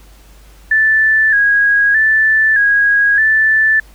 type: tone with vibrato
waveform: sine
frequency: 1702 Hz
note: G#6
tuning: 42 cents sharp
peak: -8 dBFS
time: 0.71-3.8 s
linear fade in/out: 5 ms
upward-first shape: square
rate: 0.81 Hz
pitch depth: 56 cents each way
effects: added 50 Hz sine -40 dBFS peak until 3.94 s + pink hiss -47 dBFS RMS until 3.94 s